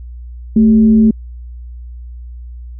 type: tone with frequency modulation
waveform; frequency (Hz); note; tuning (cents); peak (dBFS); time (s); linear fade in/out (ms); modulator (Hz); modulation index
sine; 220; A3; 0; -5; 0.56-1.11; 5; 174; 0.28
effects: added 60 Hz sine -27 dBFS peak until 2.79 s